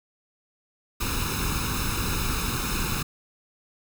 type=noise with comb filter; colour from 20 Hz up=pink; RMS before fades=-27 dBFS; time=1-3.03 s; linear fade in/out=10 ms; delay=0.77 ms; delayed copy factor=+0.8; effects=none